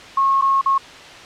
sine tone with dropouts, 1088 Hz, C#6, 33 cents flat, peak -13 dBFS, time 0.17-0.78 s, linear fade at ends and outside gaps 5 ms, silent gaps 0.413-0.421 / 0.613-0.659 s, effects white hiss -38 dBFS RMS until 1.25 s + low-pass 4000 Hz 12 dB/octave

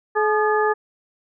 harmonic tone with a mistuned harmonic, 427.1 Hz, G#4, 48 cents sharp, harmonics 1 / 2 / 3 / 4, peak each -19 / -22 / -24 / -25 dBFS, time 0.15-0.74 s, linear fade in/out 20 ms, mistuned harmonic 3, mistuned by -81 cents, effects none

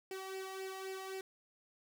sawtooth tone with flanger, 381.7 Hz, G4, 46 cents flat, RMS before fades -44 dBFS, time 0.11-1.21 s, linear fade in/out 2 ms, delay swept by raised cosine 0.39 to 1.06 ms, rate 3.8 Hz, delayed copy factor +0.65, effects none

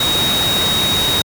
sine tone in noise, 3774 Hz, A#7, 21 cents sharp, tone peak -15 dBFS, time 0-1.22 s, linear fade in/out 5 ms, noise pink, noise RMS -19 dBFS, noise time 0-1.22 s, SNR +1 dB, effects high-pass 80 Hz 12 dB/octave

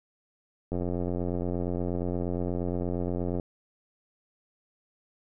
click train, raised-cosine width 2 ms, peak -18 dBFS, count 238, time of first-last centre 0.72-3.398 s, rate 88.5 Hz, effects none

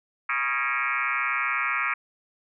sine tone with frequency modulation, 1770 Hz, A6, 10 cents sharp, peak -23 dBFS, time 0.29-1.94 s, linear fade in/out 5 ms, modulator 132 Hz, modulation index 5.1, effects none

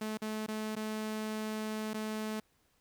sawtooth tone with dropouts, 216.3 Hz, A3, 29 cents flat, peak -31 dBFS, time 0.01-2.4 s, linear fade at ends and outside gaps 5 ms, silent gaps 0.174-0.218 / 0.464-0.483 / 0.754-0.764 / 1.935-1.942 s, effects pink hiss -72 dBFS RMS until 2.8 s

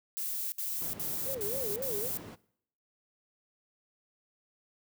violet noise bursts, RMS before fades -35 dBFS, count 5, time 0.17-2.172 s, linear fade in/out 0 ms, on 350 ms, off 63 ms
brown noise, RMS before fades -39 dBFS, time 0.8-2.36 s, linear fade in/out 20 ms
sine tone with vibrato, 470 Hz, A#4, 14 cents sharp, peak -35 dBFS, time 1.25-2.1 s, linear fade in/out 50 ms, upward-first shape sine, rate 3.8 Hz, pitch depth 270 cents each way
effects noise-tail reverb RT60 0.7 s tail -22 dB re dry + high-pass 150 Hz 12 dB/octave

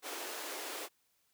pink high-pass noise, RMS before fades -42 dBFS, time 0.02-0.89 s, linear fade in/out 50 ms, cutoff 310 Hz, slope 48 dB/octave, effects white hiss -75 dBFS RMS until 1.33 s

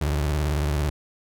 30% pulse tone with vibrato, 74 Hz, D2, 14 cents sharp, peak -19 dBFS, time 0.01-0.9 s, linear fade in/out 5 ms, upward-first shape triangle, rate 18 Hz, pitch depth 170 cents each way, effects none

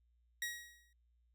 sawtooth tone with exponential decay, 1900 Hz, A#6, 33 cents sharp, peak -32 dBFS, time 0.42-0.93 s, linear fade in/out 2 ms, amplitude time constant 110 ms, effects added 59 Hz sine -70 dBFS peak until 1.34 s

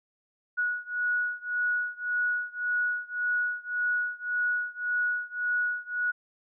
sine beating tone pair, 1461 / 1462.8 Hz, F#6 / F#6, -22 / -20 cents, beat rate 1.8 Hz, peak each -29 / -30 dBFS, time 0.57-6.12 s, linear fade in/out 20 ms, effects none

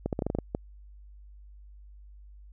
clicks, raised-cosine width 2 ms, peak -15 dBFS, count 9, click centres 0.06 / 0.128 / 0.191 / 0.222 / 0.266 / 0.301 / 0.35 / 0.387 / 0.549 s, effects added 50 Hz sine -47 dBFS peak until 2.52 s

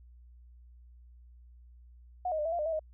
sine tone with pitch steps, 727 / 628 / 600 / 656 / 691 / 604 / 652 / 624 Hz, F#5 / D#5 / D5 / E5 / F5 / D5 / E5 / D#5, -31 / +16 / +37 / -9 / -19 / +48 / -19 / +5 cents, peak -29 dBFS, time 2.25-2.794 s, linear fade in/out 5 ms, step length 68 ms, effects added 60 Hz sine -52 dBFS peak until 2.93 s

